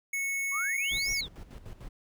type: tone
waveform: square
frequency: 2203 Hz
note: C#7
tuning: 11 cents flat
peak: -30 dBFS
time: 0.13-1.21 s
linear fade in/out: 5 ms
type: exponential two-way sweep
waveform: sine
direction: up then down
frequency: 1042 to 5930 to 3240 Hz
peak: -32 dBFS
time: 0.51-1.28 s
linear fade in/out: 50 ms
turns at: 1.12 s
type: noise with tremolo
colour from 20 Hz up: brown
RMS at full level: -42 dBFS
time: 0.91-1.89 s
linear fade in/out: 5 ms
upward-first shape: square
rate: 6.7 Hz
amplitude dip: 70%
effects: none